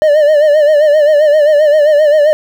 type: tone with vibrato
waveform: triangle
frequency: 600 Hz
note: D5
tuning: 37 cents sharp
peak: -3 dBFS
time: 0.02-2.33 s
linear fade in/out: 0 ms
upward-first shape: sine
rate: 7.6 Hz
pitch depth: 73 cents each way
effects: 7-bit